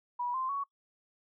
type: tone with pitch steps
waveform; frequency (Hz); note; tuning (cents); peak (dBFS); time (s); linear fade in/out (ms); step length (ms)
sine; 973 / 1042.8 / 1117.7; B5 / C6 / C#6; -26 / -6 / +14; -31; 0.19-0.64; 10; 150
effects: noise-tail reverb RT60 0.1 s tail -23 dB re dry